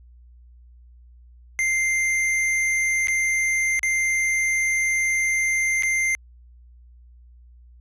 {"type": "tone with dropouts", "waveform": "square", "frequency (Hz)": 2093, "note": "C7", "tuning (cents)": 0, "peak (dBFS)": -20, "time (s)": [1.59, 6.15], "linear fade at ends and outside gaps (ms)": 0, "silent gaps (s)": [[3.072, 3.083], [3.793, 3.831], [5.824, 5.833]], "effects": ["added 60 Hz sine -46 dBFS peak until 7.8 s", "low-pass 10000 Hz 12 dB/octave"]}